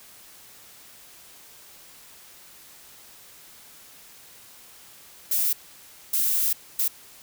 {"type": "noise bursts at uneven times", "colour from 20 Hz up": "violet", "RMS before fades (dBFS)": -23, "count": 3, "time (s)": [[5.31, 5.53], [6.13, 6.53], [6.79, 6.88]], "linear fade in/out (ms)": 5, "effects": ["white hiss -49 dBFS RMS until 7.22 s"]}